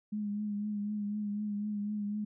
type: tone with vibrato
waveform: sine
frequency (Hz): 207.7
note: G#3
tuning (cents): 0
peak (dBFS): -32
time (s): 0.12-2.25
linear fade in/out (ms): 10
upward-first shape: triangle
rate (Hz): 4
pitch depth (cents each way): 40
effects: none